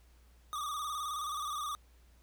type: tone with vibrato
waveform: square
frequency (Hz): 1194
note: D6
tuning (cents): +28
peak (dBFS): -36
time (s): 0.53-1.75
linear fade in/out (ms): 0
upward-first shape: square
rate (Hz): 19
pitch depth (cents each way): 60
effects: added 60 Hz sine -59 dBFS peak until 2.22 s + pink hiss -69 dBFS RMS until 2.22 s